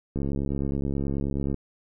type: click train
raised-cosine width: 3 ms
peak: -16 dBFS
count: 97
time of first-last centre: 0.16-1.543 s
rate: 69.4 Hz
effects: none

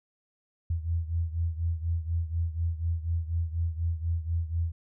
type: beating tone pair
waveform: sine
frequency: 82.41 / 86.51 Hz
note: E2 / F2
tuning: 0 / -16 cents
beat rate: 4.1 Hz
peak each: -28 / -32 dBFS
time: 0.7-4.72 s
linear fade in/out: 5 ms
effects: none

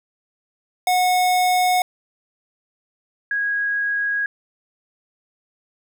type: tone pair in turn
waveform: square / sine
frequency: 730 / 1648.8 Hz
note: F#5 / G#6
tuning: -24 / -13 cents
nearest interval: octave + major second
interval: 1411 cents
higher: second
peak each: -16 / -19 dBFS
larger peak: first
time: 0.87-1.82 / 3.31-4.26 s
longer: neither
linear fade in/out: 2 ms
effects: none

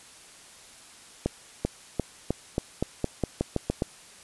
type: accelerating click train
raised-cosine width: 2 ms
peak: -11 dBFS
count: 12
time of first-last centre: 1.26-3.822 s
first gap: 390 ms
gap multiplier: 0.89
effects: white hiss -50 dBFS RMS until 4.23 s + resampled to 24000 Hz

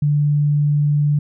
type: tone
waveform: sine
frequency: 146.83 Hz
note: D3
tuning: in tune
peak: -13 dBFS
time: 0.02-1.19 s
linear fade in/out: 5 ms
effects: none

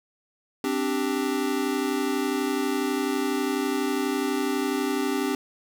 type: chord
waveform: square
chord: C suspended second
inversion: none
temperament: equal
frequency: 261.6 / 293.7 / 392 Hz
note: C4 / D4 / G4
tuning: 0 / 0 / 0 cents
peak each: -29 dBFS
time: 0.64-5.35 s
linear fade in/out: 2 ms
effects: none

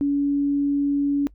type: tone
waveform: sine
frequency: 283.9 Hz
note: C#4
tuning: 41 cents sharp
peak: -18 dBFS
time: 0.01-1.27 s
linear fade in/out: 0 ms
effects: noise-tail reverb RT60 0.1 s tail -23 dB re dry + added 50 Hz sine -47 dBFS peak until 1.34 s

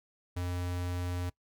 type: tone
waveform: square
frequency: 89 Hz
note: F2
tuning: 33 cents sharp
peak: -33 dBFS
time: 0.36-1.3 s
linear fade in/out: 10 ms
effects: noise-tail reverb RT60 0.1 s tail -21 dB re dry

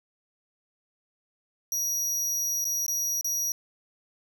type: tone with dropouts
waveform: 40% pulse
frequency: 5770 Hz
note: F#8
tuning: 44 cents flat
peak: -25 dBFS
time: 1.72-3.52 s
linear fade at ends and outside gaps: 1 ms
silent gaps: 2.644-2.652 / 2.864-2.881 / 3.211-3.245 s
effects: none

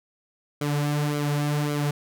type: tone with flanger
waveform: sawtooth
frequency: 146.83 Hz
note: D3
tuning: in tune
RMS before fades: -25 dBFS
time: 0.61-1.91 s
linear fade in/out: 5 ms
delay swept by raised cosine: 1.1 to 4.8 ms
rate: 1.8 Hz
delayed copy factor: -0.65
effects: none

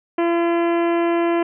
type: harmonic tone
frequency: 340 Hz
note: F4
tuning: 46 cents flat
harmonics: 1 / 2 / 3 / 4 / 5 / 6 / 7 / 8 / 9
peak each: -17 / -23 / -27 / -34 / -34 / -36 / -36 / -39 / -42 dBFS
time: 0.18-1.43 s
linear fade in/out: 5 ms
effects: none

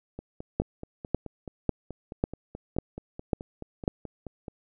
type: two click trains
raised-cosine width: 2 ms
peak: -24 / -10 dBFS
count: 21 / 7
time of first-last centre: 0.19-4.482 / 0.6-3.879 s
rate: 4.66 / 1.83 Hz
effects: none

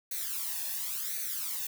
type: noise with flanger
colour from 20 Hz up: blue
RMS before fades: -35 dBFS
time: 0.11-1.67 s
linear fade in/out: 5 ms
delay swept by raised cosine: 0.48 to 1.17 ms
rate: 0.93 Hz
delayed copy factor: +0.85
effects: none

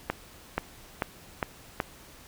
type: accelerating click train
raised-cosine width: 0.5 ms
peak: -11 dBFS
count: 5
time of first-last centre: 0.1-1.802 s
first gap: 480 ms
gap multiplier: 0.92
effects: pink hiss -51 dBFS RMS until 2.27 s

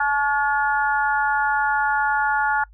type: harmonic tone with a mistuned harmonic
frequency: 286.2 Hz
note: D4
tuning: 45 cents flat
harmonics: 3 / 4 / 5 / 6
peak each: -21 / -30 / -21 / -27 dBFS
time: 0-2.64 s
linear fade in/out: 5 ms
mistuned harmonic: 4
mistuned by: -34 cents
effects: noise-tail reverb RT60 0.1 s tail -26 dB re dry + added 51 Hz sine -45 dBFS peak until 2.73 s

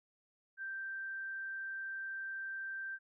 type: tone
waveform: sine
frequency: 1568 Hz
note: G6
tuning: in tune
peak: -39 dBFS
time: 0.57-2.99 s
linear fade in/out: 50 ms
effects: none

